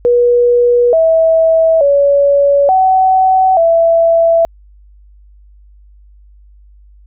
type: tone with pitch steps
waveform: sine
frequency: 483.3 / 650 / 565 / 755 / 665 Hz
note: B4 / E5 / C#5 / F#5 / E5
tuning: -38 / -24 / +33 / +35 / +15 cents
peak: -6 dBFS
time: 0.05-4.45 s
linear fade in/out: 0 ms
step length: 880 ms
effects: added 50 Hz sine -39 dBFS peak until 7.06 s